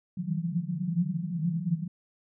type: band-pass noise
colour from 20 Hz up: pink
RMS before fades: -30 dBFS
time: 0.17-1.88 s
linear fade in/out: 5 ms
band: 160 to 180 Hz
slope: 96 dB/octave
effects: none